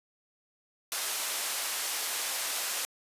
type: band-pass noise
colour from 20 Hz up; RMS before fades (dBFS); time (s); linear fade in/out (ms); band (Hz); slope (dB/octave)
white; -33; 0.92-2.85; 0; 550 to 12000; 12
effects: resampled to 32000 Hz